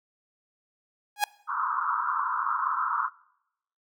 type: tone with exponential growth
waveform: sawtooth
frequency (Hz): 827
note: G#5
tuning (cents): -8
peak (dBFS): -14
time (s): 1.16-1.24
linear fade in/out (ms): 2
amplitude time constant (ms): 17
type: band-pass noise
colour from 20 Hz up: white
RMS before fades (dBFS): -28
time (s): 1.47-3.1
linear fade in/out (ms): 50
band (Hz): 960 to 1400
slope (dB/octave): 96
effects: noise-tail reverb RT60 0.8 s tail -23 dB re dry